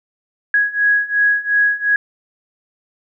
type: beating tone pair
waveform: sine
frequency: 1661.2 / 1664 Hz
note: G#6 / G#6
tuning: 0 / +3 cents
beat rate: 2.8 Hz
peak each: -17 / -15 dBFS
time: 0.54-1.96 s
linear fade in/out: 2 ms
effects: none